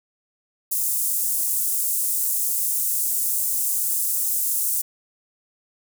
pink high-pass noise, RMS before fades -23 dBFS, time 0.71-4.82 s, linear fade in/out 10 ms, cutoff 8400 Hz, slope 24 dB/octave, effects none

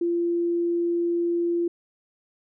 sine tone, 343.3 Hz, F4, 30 cents flat, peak -21 dBFS, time 0.01-1.68 s, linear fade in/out 5 ms, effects none

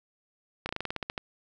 slowing click train, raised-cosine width 0.3 ms, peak -16 dBFS, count 11, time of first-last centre 0.66-1.178 s, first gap 31 ms, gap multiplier 1.11, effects none

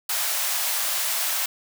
white high-pass noise, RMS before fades -25 dBFS, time 0.09-1.46 s, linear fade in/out 5 ms, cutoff 580 Hz, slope 48 dB/octave, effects none

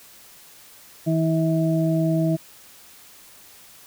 harmonic tone, 161.6 Hz, E3, 34 cents flat, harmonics 1 / 2 / 4, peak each -20 / -23 / -26 dBFS, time 1.06-2.37 s, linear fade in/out 20 ms, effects white hiss -48 dBFS RMS until 3.86 s

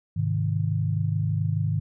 sine chord, Ab major, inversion none, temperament equal, 103.83 / 130.81 / 155.56 Hz, Ab2 / C3 / Eb3, 0 / 0 / 0 cents, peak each -25 / -30 / -26 dBFS, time 0.16-1.8 s, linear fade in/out 10 ms, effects none

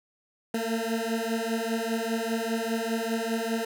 20% pulse beating tone pair, 224.3 / 229.3 Hz, A3 / A#3, +34 / -28 cents, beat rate 5 Hz, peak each -25 dBFS, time 0.54-3.65 s, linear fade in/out 5 ms, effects none

